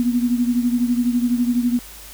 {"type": "beating tone pair", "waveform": "sine", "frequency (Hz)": [240, 252], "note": ["B3", "B3"], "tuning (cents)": [-49, 35], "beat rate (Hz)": 12, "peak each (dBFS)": [-17, -22], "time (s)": [0, 1.79], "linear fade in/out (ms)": 0, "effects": ["added 50 Hz sine -43 dBFS peak until 2.13 s", "white hiss -40 dBFS RMS until 2.13 s"]}